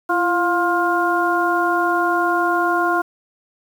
harmonic tone with a mistuned harmonic, 352.9 Hz, F4, 18 cents sharp, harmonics 1 / 2 / 3 / 4, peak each -21 / -21 / -21 / -21 dBFS, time 0.09-3.02 s, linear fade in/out 10 ms, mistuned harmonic 1, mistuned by -62 cents, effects 7-bit

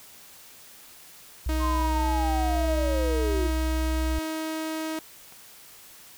sine tone, 61.2 Hz, B1, 15 cents flat, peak -24 dBFS, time 1.46-4.19 s, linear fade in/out 5 ms
sawtooth tone with pitch glide, 313.9 to 317 Hz, D#4 to D#4, +15 to +32 cents, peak -25 dBFS, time 1.49-4.99 s, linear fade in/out 2 ms, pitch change +17 cents, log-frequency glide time 1.97-2.09 s
sine linear sweep, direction down, 1065 to 329.6 Hz, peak -27 dBFS, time 1.59-3.51 s, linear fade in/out 50 ms
click, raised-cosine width 0.5 ms, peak -34 dBFS, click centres 5.324 s
effects white hiss -49 dBFS RMS until 6.17 s

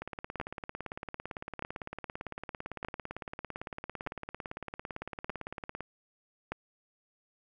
two click trains, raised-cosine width 0.5 ms, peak -19 / -23 dBFS, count 6 / 104, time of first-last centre 0.4-6.52 / 0.02-5.807 s, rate 0.817 / 17.8 Hz, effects none

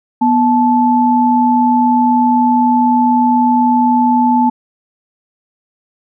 sine tone pair together, 244.7 / 872 Hz, B3 / A5, -16 / -16 cents, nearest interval octave + minor seventh, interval 2200 cents, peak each -11 dBFS, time 0.21-4.5 s, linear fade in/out 10 ms, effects none

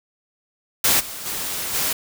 white noise with level steps, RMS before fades -17 / -33 / -27 / -22 dBFS, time 0.84-1.93 s, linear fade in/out 5 ms, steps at 0.99 / 1.25 / 1.73 s, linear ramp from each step 20 ms, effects none

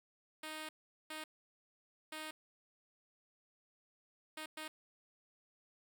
5% pulse tone bursts at uneven times, 311.1 Hz, D#4, in tune, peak -32 dBFS, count 5, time 0.43-0.69 / 1.1-1.24 / 2.12-2.31 / 4.37-4.46 / 4.57-4.68 s, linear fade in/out 5 ms, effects none

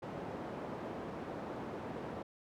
white band-pass noise, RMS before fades -43 dBFS, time 0.02-2.23 s, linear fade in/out 10 ms, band 110 to 620 Hz, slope 12 dB/octave, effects none

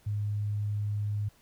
sine tone, 103.83 Hz, G#2, in tune, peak -28 dBFS, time 0.06-1.29 s, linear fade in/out 10 ms, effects pink hiss -63 dBFS RMS until 1.41 s

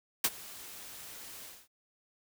white noise with ADSR envelope, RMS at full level -25 dBFS, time 0.24-1.68 s, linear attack 4 ms, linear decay 47 ms, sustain -22 dB, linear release 240 ms, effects none

